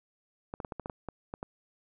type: clicks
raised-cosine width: 1 ms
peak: -23 dBFS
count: 10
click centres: 0.539 / 0.602 / 0.648 / 0.722 / 0.797 / 0.859 / 0.898 / 1.087 / 1.339 / 1.429 s
effects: none